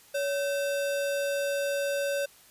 sine tone with sample-and-hold, 563 Hz, C#5, 27 cents sharp, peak -26 dBFS, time 0.14-2.26 s, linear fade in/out 10 ms, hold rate 2100 Hz, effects white hiss -56 dBFS RMS until 2.5 s + resampled to 32000 Hz

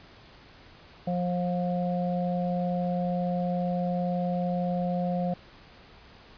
harmonic tone, 177.8 Hz, F3, 31 cents sharp, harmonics 1 / 3 / 4, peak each -27 / -32 / -33 dBFS, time 1.07-5.34 s, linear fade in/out 5 ms, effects pink hiss -52 dBFS RMS until 6.37 s + resampled to 11025 Hz

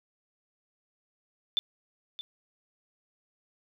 sine tone with echo, 3520 Hz, A7, in tune, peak -23 dBFS, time 1.57-1.59 s, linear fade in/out 0 ms, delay 620 ms, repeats 1, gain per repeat -13 dB, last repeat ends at 2.21 s, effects none

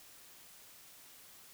silence, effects white hiss -57 dBFS RMS until 1.53 s

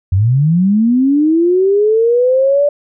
sine linear sweep, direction up, 87.31 to 586 Hz, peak -8 dBFS, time 0.12-2.69 s, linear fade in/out 5 ms, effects none

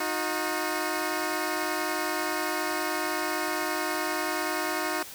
10% pulse tone pair together, 311.1 / 361.2 Hz, D#4 / F#4, 0 / -42 cents, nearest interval minor third, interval 258 cents, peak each -22 / -22 dBFS, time 0-5.03 s, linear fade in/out 5 ms, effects white hiss -43 dBFS RMS until 5.14 s

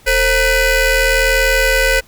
20% pulse ring-modulated tone, 489.8 Hz, B4, 14 cents flat, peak -3 dBFS, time 0.06-2.01 s, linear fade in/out 20 ms, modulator 1020 Hz, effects pink hiss -47 dBFS RMS until 2.07 s

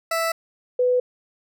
20% pulse / sine tone pair in turn, 659.3 / 497.9 Hz, E5 / B4, 0 / +14 cents, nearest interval perfect fourth, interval 486 cents, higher first, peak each -16 dBFS, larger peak neither, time 0.11-0.32 / 0.79-1 s, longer neither, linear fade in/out 5 ms, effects none

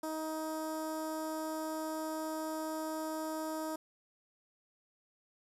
15% pulse tone with notch filter, 314.8 Hz, D#4, 20 cents sharp, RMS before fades -38 dBFS, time 0.03-3.76 s, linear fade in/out 5 ms, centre 2800 Hz, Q 0.56, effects resampled to 32000 Hz + 10-bit

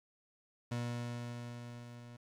30% pulse tone with level ramp, 120 Hz, B2, 49 cents flat, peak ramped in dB -32 to -48 dBFS, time 0.71-2.17 s, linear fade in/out 10 ms, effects low-pass 9000 Hz 12 dB/octave + 11-bit

